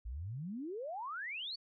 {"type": "exponential sweep", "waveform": "sine", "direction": "up", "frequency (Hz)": [51.91, 4612], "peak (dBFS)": -39, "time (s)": [0.05, 1.56], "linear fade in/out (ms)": 10, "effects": []}